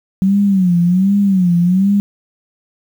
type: tone with vibrato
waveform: sine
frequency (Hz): 186.8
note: F#3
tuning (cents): +17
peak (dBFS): -9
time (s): 0.22-2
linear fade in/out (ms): 0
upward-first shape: sine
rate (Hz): 1.3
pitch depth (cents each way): 140
effects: 7-bit